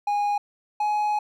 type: tone pair in turn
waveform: triangle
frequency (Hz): 822 / 839.8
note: G#5 / G#5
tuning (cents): -18 / +19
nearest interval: unison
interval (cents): 37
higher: second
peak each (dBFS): -19 / -19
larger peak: neither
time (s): 0.07-0.38 / 0.8-1.19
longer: second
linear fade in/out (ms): 5
effects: none